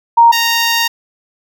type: tone pair in turn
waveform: sine / 10% pulse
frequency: 932.3 / 928.5 Hz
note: A#5 / A#5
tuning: 0 / -7 cents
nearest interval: unison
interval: 7 cents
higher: first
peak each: -3 dBFS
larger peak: neither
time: 0.17-0.32 / 0.32-0.88 s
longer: second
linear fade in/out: 10 ms
effects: none